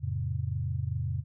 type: chord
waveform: sine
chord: F augmented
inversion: none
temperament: equal with one note detuned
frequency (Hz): 87.31 / 110 / 135.04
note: F2 / A2 / C#3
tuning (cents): 0 / 0 / -45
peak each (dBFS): -33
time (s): 0-1.24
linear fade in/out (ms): 50
effects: none